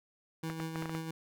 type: tone with tremolo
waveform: 25% pulse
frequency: 161.7 Hz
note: E3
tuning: 33 cents flat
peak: -31 dBFS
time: 0.43-1.11 s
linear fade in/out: 5 ms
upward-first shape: sine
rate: 6.1 Hz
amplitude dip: 45%
type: clicks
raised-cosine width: 0.5 ms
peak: -24 dBFS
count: 7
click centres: 0.5 / 0.601 / 0.758 / 0.824 / 0.857 / 0.895 / 0.95 s
effects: none